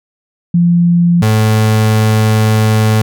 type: tone pair in turn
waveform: sine / 35% pulse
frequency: 172.7 / 108.89 Hz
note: F3 / A2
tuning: -19 / -18 cents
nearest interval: minor sixth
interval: 799 cents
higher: first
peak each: -6 dBFS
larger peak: neither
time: 0.54-1.22 / 1.22-3.02 s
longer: second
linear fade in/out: 5 ms
effects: none